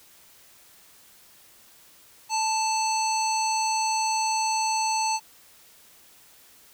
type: harmonic tone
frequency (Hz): 880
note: A5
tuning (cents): 0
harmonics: 1 / 3 / 5 / 7 / 9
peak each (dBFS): -24 / -33 / -32 / -31 / -36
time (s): 2.29-5.2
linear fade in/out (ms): 50
effects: white hiss -54 dBFS RMS until 6.73 s